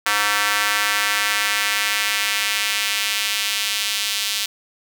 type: tone with high-pass filter sweep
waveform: square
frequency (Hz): 103.6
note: G#2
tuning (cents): -4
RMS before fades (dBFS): -21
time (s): 0.06-4.46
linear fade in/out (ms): 5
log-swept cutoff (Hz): 1400 to 3400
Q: 1.4
effects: none